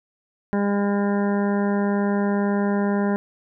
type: harmonic tone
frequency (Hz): 202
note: G#3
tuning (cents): -48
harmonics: 1 / 2 / 3 / 4 / 5 / 7 / 8 / 9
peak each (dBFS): -20 / -26 / -30 / -32 / -34 / -37 / -38 / -39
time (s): 0.53-3.16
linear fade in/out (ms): 0
effects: none